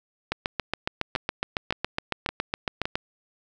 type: two click trains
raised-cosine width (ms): 0.3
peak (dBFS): -11 / -9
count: 4 / 20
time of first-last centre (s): 1.16-2.855 / 0.32-2.955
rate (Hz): 1.77 / 7.21
effects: none